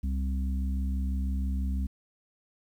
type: harmonic tone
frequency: 66.1 Hz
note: C2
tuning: 18 cents sharp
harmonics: 1 / 3 / 4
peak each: -27 / -36 / -42 dBFS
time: 0.03-1.87 s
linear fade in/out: 10 ms
effects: 10-bit